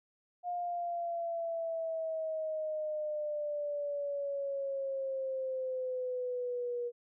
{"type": "exponential sweep", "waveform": "sine", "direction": "down", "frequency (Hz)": [712, 478.8], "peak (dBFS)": -33, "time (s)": [0.43, 6.92], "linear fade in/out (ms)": 50, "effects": []}